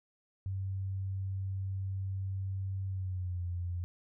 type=tone with pitch glide; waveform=sine; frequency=96.1 to 88.12 Hz; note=G2 to F2; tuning=-34 to +16 cents; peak=-33 dBFS; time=0.46-3.84 s; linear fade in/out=0 ms; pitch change=-150 cents; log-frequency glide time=2.87-3.44 s; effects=none